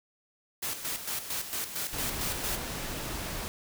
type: noise with tremolo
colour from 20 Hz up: white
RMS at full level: -33 dBFS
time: 0.62-2.57 s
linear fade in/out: 10 ms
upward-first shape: square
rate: 4.4 Hz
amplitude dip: 60%
type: noise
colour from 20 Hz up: pink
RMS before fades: -36 dBFS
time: 1.93-3.48 s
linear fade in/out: 0 ms
effects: none